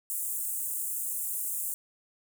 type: high-pass noise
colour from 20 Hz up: pink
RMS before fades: -33 dBFS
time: 0.1-1.74 s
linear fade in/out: 0 ms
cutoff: 7800 Hz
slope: 48 dB/octave
effects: none